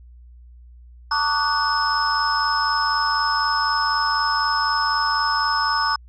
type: tone cluster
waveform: sine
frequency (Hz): 898 / 1135 / 1219 / 1480 / 5180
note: A5 / C#6 / D#6 / F#6 / E8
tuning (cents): +35 / +41 / -36 / 0 / -31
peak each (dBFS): -24 / -22 / -27 / -24 / -24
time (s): 1.11-5.96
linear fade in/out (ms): 5
effects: tanh soft clip ceiling -9 dBFS + added 60 Hz sine -42 dBFS peak until 6.08 s